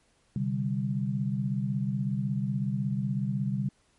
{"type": "chord", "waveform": "sine", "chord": "C suspended second", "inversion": "none", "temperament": "just", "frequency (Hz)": [130.81, 147.16, 196.22], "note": ["C3", "D3", "G3"], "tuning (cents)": [0, 4, 2], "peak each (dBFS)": [-30, -33, -30], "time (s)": [0.36, 3.69], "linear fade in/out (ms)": 2, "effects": ["pink hiss -67 dBFS RMS until 3.98 s", "MP3 48 kbps"]}